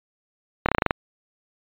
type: slowing click train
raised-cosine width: 0.5 ms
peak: -3 dBFS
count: 8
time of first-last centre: 0.66-0.908 s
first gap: 27 ms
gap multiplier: 1.09
effects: resampled to 8000 Hz